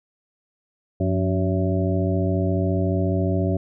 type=harmonic tone with a mistuned harmonic; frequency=94.3 Hz; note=F#2; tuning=33 cents sharp; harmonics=1 / 2 / 3 / 4 / 6 / 7; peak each=-22 / -25 / -27 / -28 / -30 / -30 dBFS; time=1-3.57 s; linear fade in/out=5 ms; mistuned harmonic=2; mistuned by=-88 cents; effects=none